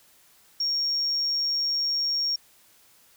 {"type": "tone", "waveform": "sine", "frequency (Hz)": 5550, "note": "F8", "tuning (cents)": -12, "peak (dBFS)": -22, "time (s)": [0.6, 2.36], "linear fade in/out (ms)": 5, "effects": ["tanh soft clip ceiling -19 dBFS", "white hiss -58 dBFS RMS until 3.16 s"]}